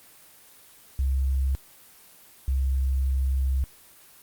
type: tone pair in turn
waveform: sine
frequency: 66.8 / 66.42 Hz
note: C2 / C2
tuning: +36 / +27 cents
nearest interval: unison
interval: 9 cents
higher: first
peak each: -21 dBFS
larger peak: neither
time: 0.99-1.55 / 2.48-3.64 s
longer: second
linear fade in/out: 0 ms
effects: white hiss -52 dBFS RMS until 4.22 s + Opus 24 kbps